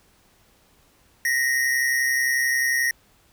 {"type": "tone pair together", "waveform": "square", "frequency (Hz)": [1864.7, 1996], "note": ["A#6", "B6"], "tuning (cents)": [0, 18], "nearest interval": "minor second", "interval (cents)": 118, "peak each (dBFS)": [-21, -28], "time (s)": [1.25, 2.91], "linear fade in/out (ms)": 2, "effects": ["pink hiss -59 dBFS RMS until 3.32 s"]}